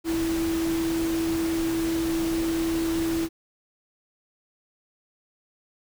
sine tone in noise, 328.9 Hz, E4, 4 cents flat, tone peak -23 dBFS, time 0.04-3.29 s, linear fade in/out 50 ms, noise pink, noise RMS -34 dBFS, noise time 0.04-3.29 s, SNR +8 dB, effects none

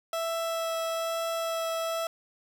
30% pulse tone with vibrato, 659.3 Hz, E5, in tune, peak -26 dBFS, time 0.13-2.07 s, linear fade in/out 2 ms, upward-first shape sine, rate 1.1 Hz, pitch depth 8 cents each way, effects 10-bit

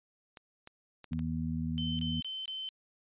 clicks, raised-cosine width 0.2 ms, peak -30 dBFS, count 5, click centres 0.372 / 0.674 / 1.043 / 1.132 / 1.192 s
harmonic tone, 80.1 Hz, E2, 49 cents flat, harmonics 1 / 2 / 3, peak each -38 / -35 / -35 dBFS, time 1.11-2.21 s, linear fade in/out 10 ms
sine tone bursts, 3075 Hz, G7, 34 cents flat, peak -36 dBFS, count 4, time 1.78-2.689 s, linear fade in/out 0 ms, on 210 ms, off 23 ms
effects resampled to 8000 Hz

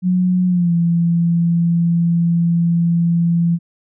sine tone with pitch glide, 181.8 to 169.63 Hz, F#3 to E3, -30 to +50 cents, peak -12 dBFS, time 0.02-3.59 s, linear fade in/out 50 ms, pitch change -120 cents, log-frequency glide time 0.47-0.73 s, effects none

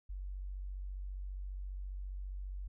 sine tone, 47.39 Hz, F#1, 42 cents sharp, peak -39 dBFS, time 0.09-2.68 s, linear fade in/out 10 ms, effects none

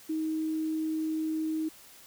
sine tone, 315.3 Hz, D#4, 23 cents sharp, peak -28 dBFS, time 0.09-1.69 s, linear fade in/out 10 ms, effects white hiss -53 dBFS RMS until 2.06 s

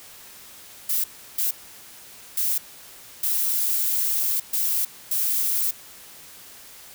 violet noise bursts at uneven times, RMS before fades -23 dBFS, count 6, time 0.89-1.04 / 1.38-1.51 / 2.37-2.58 / 3.23-4.4 / 4.53-4.85 / 5.11-5.71 s, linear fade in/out 5 ms, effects white hiss -45 dBFS RMS until 6.94 s

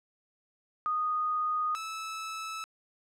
sine / sawtooth tone pair in turn, 1238 / 1306.8 Hz, D#6 / E6, -9 / -15 cents, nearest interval minor second, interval 94 cents, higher second, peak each -27 / -32 dBFS, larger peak first, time 0.86-1.75 / 1.75-2.64 s, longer neither, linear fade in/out 0 ms, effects low-pass 10000 Hz 12 dB/octave

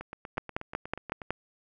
two click trains, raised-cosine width 0.5 ms, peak -14 / -24 dBFS, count 6 / 11, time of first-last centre 0.38-1.306 / 0.01-1.218 s, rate 5.4 / 8.28 Hz, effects none

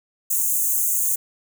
white high-pass noise, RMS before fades -21 dBFS, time 0.3-1.16 s, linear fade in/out 10 ms, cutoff 6300 Hz, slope 96 dB/octave, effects none

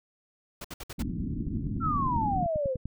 pink noise bursts, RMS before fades -39 dBFS, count 5, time 0.61-1.025 s, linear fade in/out 5 ms, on 35 ms, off 60 ms
white low-pass noise, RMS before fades -32 dBFS, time 0.98-2.45 s, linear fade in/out 10 ms, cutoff 290 Hz, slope 48 dB/octave
click train, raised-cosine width 5 ms, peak -22 dBFS, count 15, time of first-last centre 1.47-2.856 s, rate 10.1 Hz
sine exponential sweep, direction down, 1373 to 493.9 Hz, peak -26 dBFS, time 1.8-2.77 s, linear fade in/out 50 ms
effects none

